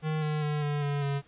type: tone with pitch steps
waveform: square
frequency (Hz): 155.56 / 152.45 / 149.4 / 146.41 / 143.48 / 140.6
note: D#3 / D#3 / D3 / D3 / D3 / C#3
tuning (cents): 0 / -35 / +30 / -5 / -40 / +25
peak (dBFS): -28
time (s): 0.02-1.22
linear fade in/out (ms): 50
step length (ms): 200
effects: pink hiss -60 dBFS RMS until 1.27 s + resampled to 8000 Hz